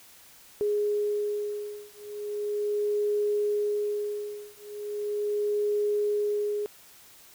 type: beating tone pair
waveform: sine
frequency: 415.3 / 415.68 Hz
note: G#4 / G#4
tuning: 0 / +2 cents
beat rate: 0.38 Hz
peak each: -29 / -29 dBFS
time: 0.61-6.66 s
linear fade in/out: 0 ms
effects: white hiss -53 dBFS RMS until 7.34 s